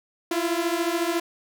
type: beating tone pair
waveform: sawtooth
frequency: 332.6 / 346.6 Hz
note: E4 / F4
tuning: +16 / -13 cents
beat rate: 14 Hz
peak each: -22 dBFS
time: 0.31-1.2 s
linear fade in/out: 5 ms
effects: none